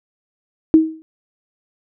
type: tone with exponential decay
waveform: sine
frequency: 318.2 Hz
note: D#4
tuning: 39 cents sharp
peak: -3 dBFS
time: 0.74-1.02 s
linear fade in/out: 0 ms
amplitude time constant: 60 ms
effects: none